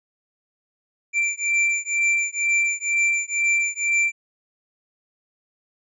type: beating tone pair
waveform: square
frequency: 2349 / 2351.1 Hz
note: D7 / D7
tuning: 0 / +1 cents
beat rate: 2.1 Hz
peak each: -23 dBFS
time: 1.13-4.12 s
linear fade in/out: 50 ms
effects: resampled to 22050 Hz